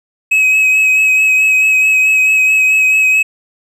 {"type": "tone with vibrato", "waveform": "triangle", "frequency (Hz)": 2551, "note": "D#7", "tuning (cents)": 43, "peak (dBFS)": -6, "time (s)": [0.31, 3.23], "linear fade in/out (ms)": 10, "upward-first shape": "sine", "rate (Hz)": 4.6, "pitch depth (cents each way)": 20, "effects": []}